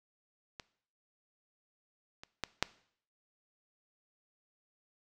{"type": "clicks", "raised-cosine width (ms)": 0.2, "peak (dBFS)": [-25, -29, -16, -9], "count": 4, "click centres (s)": [0.598, 2.235, 2.437, 2.626], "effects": ["noise-tail reverb RT60 0.6 s tail -20 dB re dry"]}